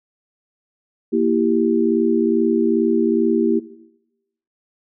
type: chord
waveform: sine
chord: E diminished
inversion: second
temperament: equal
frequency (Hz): 233.1 / 329.6 / 392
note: Bb3 / E4 / G4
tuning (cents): 0 / 0 / 0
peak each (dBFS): -19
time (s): 1.12-3.6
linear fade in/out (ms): 20
effects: noise-tail reverb RT60 0.9 s tail -17 dB re dry